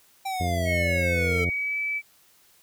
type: exponential sweep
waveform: square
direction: down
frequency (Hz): 786 to 440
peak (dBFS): -28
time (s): 0.25-1.45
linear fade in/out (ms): 10
type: harmonic tone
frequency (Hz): 87.31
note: F2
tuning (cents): 0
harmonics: 1 / 2 / 3 / 4 / 5 / 6 / 7 / 8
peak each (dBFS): -26 / -32 / -36 / -38 / -40 / -42 / -43 / -44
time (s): 0.4-1.5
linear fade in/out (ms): 5
type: tone with pitch glide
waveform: sine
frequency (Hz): 2189 to 2304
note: C#7 to D7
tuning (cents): -22 to -34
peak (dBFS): -25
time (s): 0.65-2.02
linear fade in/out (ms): 50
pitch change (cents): +88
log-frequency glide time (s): 1.06-1.78
effects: white hiss -59 dBFS RMS until 2.62 s